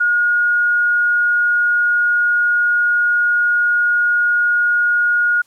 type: tone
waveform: sine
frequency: 1437 Hz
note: F6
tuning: 49 cents sharp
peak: -12 dBFS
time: 0-5.42 s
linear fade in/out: 10 ms
effects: white hiss -57 dBFS RMS until 5.46 s + low-pass 12000 Hz 12 dB/octave